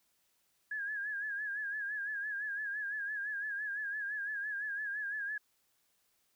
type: tone with vibrato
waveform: sine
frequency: 1664 Hz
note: G#6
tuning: 3 cents sharp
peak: -35 dBFS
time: 0.71-5.38 s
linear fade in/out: 5 ms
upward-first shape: sine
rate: 5.9 Hz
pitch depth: 73 cents each way
effects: white hiss -75 dBFS RMS until 6.35 s